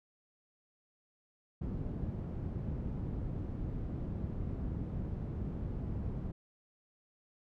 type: low-pass noise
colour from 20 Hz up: white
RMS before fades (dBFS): -38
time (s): 1.61-6.32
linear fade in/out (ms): 10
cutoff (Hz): 160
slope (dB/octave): 12
effects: none